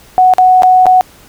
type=tone with dropouts; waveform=sine; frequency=740 Hz; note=F#5; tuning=in tune; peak=-3 dBFS; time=0.18-1.01 s; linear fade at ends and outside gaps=0 ms; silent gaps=0.337-0.383 / 0.622-0.633 / 0.857-0.866 s; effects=pink hiss -41 dBFS RMS until 1.28 s